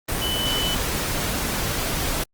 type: tone in noise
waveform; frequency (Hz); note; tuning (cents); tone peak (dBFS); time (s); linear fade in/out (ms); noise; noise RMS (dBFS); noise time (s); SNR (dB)
sine; 3000; F#7; +23; -24; 0.21-0.75; 10; pink; -25; 0.08-2.24; -2
effects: Opus 24 kbps